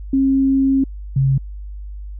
sine tone pair in turn, 269.4 / 135.06 Hz, C#4 / C#3, -49 / -45 cents, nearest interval octave, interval 1196 cents, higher first, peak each -12 dBFS, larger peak neither, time 0.13-0.84 / 1.16-1.38 s, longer first, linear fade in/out 5 ms, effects added 50 Hz sine -28 dBFS peak until 2.19 s

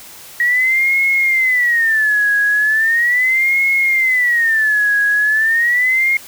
sine tone with vibrato, 1897 Hz, A#6, 30 cents sharp, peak -11 dBFS, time 0.4-6.17 s, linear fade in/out 2 ms, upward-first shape sine, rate 0.38 Hz, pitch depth 230 cents each way, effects white hiss -37 dBFS RMS until 6.27 s

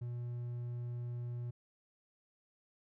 triangle tone, 120.7 Hz, B2, 39 cents flat, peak -36 dBFS, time 0.01-1.51 s, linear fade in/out 10 ms, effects none

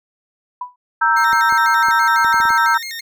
sine tone with exponential decay, 989 Hz, B5, 2 cents sharp, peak -19 dBFS, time 0.61-0.76 s, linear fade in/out 5 ms, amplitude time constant 31 ms
sine chord, E diminished, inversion second, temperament equal, 932.3 / 1318.5 / 1568 Hz, Bb5 / E6 / G6, 0 / 0 / 0 cents, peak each -16 dBFS, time 1.01-2.78 s, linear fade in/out 10 ms
20% pulse tone with vibrato, 1981 Hz, B6, 5 cents sharp, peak -21 dBFS, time 1.16-3.01 s, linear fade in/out 10 ms, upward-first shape square, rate 6 Hz, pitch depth 130 cents each way
clicks, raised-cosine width 2 ms, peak -21 dBFS, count 8, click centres 1.331 / 1.525 / 1.885 / 2.247 / 2.343 / 2.402 / 2.454 / 2.505 s
effects none

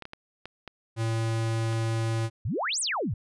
clicks, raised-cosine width 0.3 ms, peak -23 dBFS, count 6, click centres 0.023 / 0.054 / 0.134 / 0.456 / 0.677 / 1.728 s
square tone, 113.2 Hz, A2, 50 cents sharp, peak -26 dBFS, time 0.96-2.3 s, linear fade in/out 50 ms
sine exponential two-way sweep, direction up then down, 83 to 9956 to 83 Hz, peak -26 dBFS, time 2.45-3.14 s, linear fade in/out 5 ms, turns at 2.8 s
effects resampled to 24000 Hz

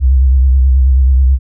sine tone with vibrato, 65.4 Hz, C2, in tune, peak -5 dBFS, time 0-1.39 s, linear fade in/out 50 ms, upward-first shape sine, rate 9.3 Hz, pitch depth 67 cents each way, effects none

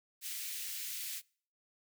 white high-pass noise, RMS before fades -41 dBFS, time 0.21-1.22 s, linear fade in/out 50 ms, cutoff 2000 Hz, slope 24 dB/octave, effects noise-tail reverb RT60 0.5 s tail -25 dB re dry

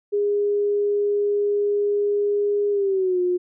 sine tone with pitch glide, 409.8 to 358.8 Hz, G#4 to F4, -23 to +47 cents, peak -18 dBFS, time 0.12-3.38 s, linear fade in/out 20 ms, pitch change -230 cents, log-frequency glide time 2.71-3.2 s, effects none

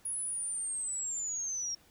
sine linear sweep, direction down, 10480 to 5540 Hz, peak -33 dBFS, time 0.05-1.75 s, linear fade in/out 5 ms, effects pink hiss -63 dBFS RMS until 1.9 s

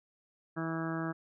harmonic tone, 163.1 Hz, E3, 18 cents flat, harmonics 1 / 2 / 3 / 4 / 5 / 6 / 7 / 8 / 9 / 10, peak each -37 / -36 / -49 / -43 / -48 / -49 / -46 / -44 / -48 / -44 dBFS, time 0.56-1.13 s, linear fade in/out 20 ms, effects none

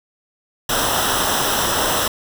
pink noise with comb filter, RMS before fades -19 dBFS, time 0.69-2.08 s, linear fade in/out 5 ms, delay 0.44 ms, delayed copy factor -0.75, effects none

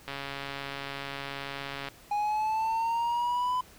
click train, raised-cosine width 0.3 ms, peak -20 dBFS, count 252, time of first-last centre 0.08-1.886 s, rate 139 Hz
triangle linear sweep, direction up, 823 to 1008 Hz, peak -24 dBFS, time 2.11-3.61 s, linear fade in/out 5 ms
effects pink hiss -54 dBFS RMS until 3.78 s

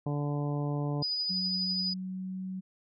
harmonic tone, 145.4 Hz, D3, 17 cents flat, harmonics 1 / 2 / 3 / 4 / 5 / 6 / 7, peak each -30 / -36 / -40 / -42 / -44 / -46 / -47 dBFS, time 0.06-1.03 s, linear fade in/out 5 ms
sine tone with tremolo, 4956 Hz, D#8, 8 cents flat, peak -28 dBFS, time 1.02-1.94 s, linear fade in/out 10 ms, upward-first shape sine, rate 12 Hz, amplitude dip 25%
sine tone with pitch glide, 186.3 to 187.49 Hz, F#3 to F#3, +12 to +23 cents, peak -34 dBFS, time 1.29-2.61 s, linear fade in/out 20 ms, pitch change +11 cents, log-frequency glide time 1.98-2.41 s
effects none

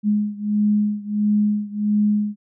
sine beating tone pair, 208.3 / 209.8 Hz, G#3 / G#3, +5 / +18 cents, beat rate 1.5 Hz, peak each -19 / -21 dBFS, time 0.03-2.36 s, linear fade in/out 50 ms, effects none

